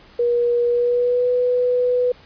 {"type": "tone with pitch glide", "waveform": "sine", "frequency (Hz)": [479, 495], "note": ["A#4", "B4"], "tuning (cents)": [47, 4], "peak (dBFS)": -15, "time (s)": [0.19, 2.12], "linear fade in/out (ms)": 5, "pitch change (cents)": 57, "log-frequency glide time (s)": [0.67, 1.28], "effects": ["pink hiss -48 dBFS RMS until 2.25 s", "resampled to 11025 Hz"]}